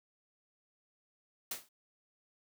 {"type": "noise with exponential decay", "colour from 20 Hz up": "white", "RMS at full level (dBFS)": -34, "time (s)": [1.51, 1.69], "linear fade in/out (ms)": 5, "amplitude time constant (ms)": 38, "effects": ["high-pass 150 Hz 12 dB/octave"]}